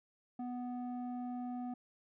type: tone with low-pass filter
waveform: square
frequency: 246.9 Hz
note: B3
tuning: in tune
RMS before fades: -41 dBFS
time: 0.39-1.74 s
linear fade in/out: 5 ms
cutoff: 680 Hz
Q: 1.8
effects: none